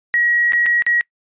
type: tone with dropouts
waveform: sine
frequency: 1906 Hz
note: A#6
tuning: 38 cents sharp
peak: -13 dBFS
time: 0.14-1.01 s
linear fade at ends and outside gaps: 0 ms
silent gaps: 0.522-0.533 / 0.66-0.664 / 0.822-0.865 s
effects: noise-tail reverb RT60 0.1 s tail -25 dB re dry + resampled to 8000 Hz